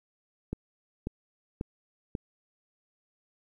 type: click train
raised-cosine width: 3 ms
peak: -19 dBFS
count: 4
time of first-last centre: 0.53-2.152 s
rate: 1.85 Hz
effects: 10-bit